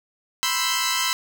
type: chord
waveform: 10% pulse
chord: C major seventh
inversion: third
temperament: equal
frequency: 987.8 / 1046.5 / 1318.5 / 1568 Hz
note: B5 / C6 / E6 / G6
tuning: 0 / 0 / 0 / 0 cents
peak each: -18 / -17 / -18 / -22 dBFS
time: 0.43-1.13 s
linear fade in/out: 0 ms
effects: none